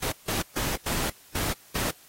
pink noise bursts at uneven times, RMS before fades -29 dBFS, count 6, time 0.02-0.12 / 0.28-0.42 / 0.56-0.76 / 0.86-1.1 / 1.35-1.53 / 1.75-1.91 s, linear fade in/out 5 ms, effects white hiss -54 dBFS RMS until 2.08 s + AAC 48 kbps

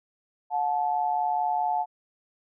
sine tone pair together, 724.4 / 869 Hz, F#5 / A5, -37 / -22 cents, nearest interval minor third, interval 315 cents, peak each -26 dBFS, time 0.5-1.86 s, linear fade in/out 50 ms, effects none

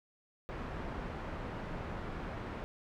pink low-pass noise, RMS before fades -41 dBFS, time 0.49-2.64 s, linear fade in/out 0 ms, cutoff 1600 Hz, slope 12 dB/octave, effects none

